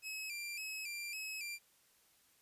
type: tone with vibrato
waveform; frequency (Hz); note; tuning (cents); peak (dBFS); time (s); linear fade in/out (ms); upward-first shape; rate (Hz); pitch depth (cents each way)
sawtooth; 2467; D#7; -15; -38; 0.02-1.59; 50; square; 1.8; 69
effects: white hiss -70 dBFS RMS until 2.41 s + resampled to 32000 Hz